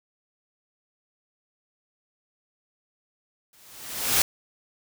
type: noise with exponential growth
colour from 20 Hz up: white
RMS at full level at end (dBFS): -18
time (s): 3.53-4.22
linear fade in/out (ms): 2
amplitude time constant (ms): 150
effects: none